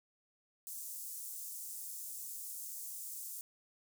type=high-pass noise; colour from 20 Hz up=pink; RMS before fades=-45 dBFS; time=0.67-3.41 s; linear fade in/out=0 ms; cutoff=7500 Hz; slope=24 dB/octave; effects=none